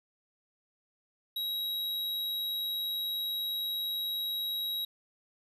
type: tone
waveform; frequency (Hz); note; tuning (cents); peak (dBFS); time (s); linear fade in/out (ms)
square; 3843; B7; -48; -32; 1.36-4.85; 5
effects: resampled to 32000 Hz